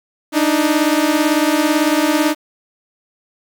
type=beating tone pair; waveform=sawtooth; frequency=295.4 / 313.4 Hz; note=D4 / D#4; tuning=+10 / +13 cents; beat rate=18 Hz; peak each=-12 dBFS; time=0.32-2.35 s; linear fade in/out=50 ms; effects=7-bit